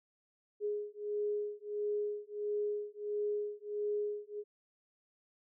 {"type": "beating tone pair", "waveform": "sine", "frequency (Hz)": [415.3, 416.8], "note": ["G#4", "G#4"], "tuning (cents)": [0, 6], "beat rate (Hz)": 1.5, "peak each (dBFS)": [-37, -37], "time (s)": [0.6, 4.44], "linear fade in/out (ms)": 50, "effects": []}